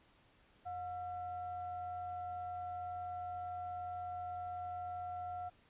sine tone with frequency modulation, 720 Hz, F#5, 47 cents flat, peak -40 dBFS, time 0.65-5.5 s, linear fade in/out 20 ms, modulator 631 Hz, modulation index 0.4, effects pink hiss -68 dBFS RMS until 5.69 s + resampled to 8000 Hz

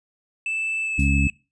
triangle tone with pitch glide, 2637 to 2604 Hz, E7 to E7, 0 to -22 cents, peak -22 dBFS, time 0.46-1.3 s, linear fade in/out 2 ms, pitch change -22 cents, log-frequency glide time 0.82-0.98 s
harmonic tone, 69.4 Hz, C#2, 3 cents sharp, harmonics 1 / 2 / 3 / 4, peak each -20 / -23 / -25 / -26 dBFS, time 0.98-1.28 s, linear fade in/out 10 ms
violet noise with exponential decay, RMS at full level -34 dBFS, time 0.99-1.24 s, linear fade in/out 5 ms, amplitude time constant 53 ms
effects noise-tail reverb RT60 0.3 s tail -22 dB re dry + resampled to 22050 Hz

